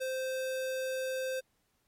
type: tone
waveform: square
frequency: 521 Hz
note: C5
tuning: 7 cents flat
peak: -33 dBFS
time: 0-1.41 s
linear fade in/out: 20 ms
effects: pink hiss -75 dBFS RMS until 1.87 s + MP3 64 kbps